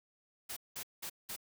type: noise bursts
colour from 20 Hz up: white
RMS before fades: -42 dBFS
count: 4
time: 0.49-1.364 s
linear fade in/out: 10 ms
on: 76 ms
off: 190 ms
effects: none